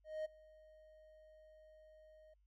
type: tone with ADSR envelope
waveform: triangle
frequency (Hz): 622.3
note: D#5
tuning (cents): 0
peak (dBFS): -35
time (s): 0.04-2.34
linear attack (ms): 210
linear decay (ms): 15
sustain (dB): -23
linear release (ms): 7
effects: added 50 Hz sine -70 dBFS peak until 2.46 s + MP3 64 kbps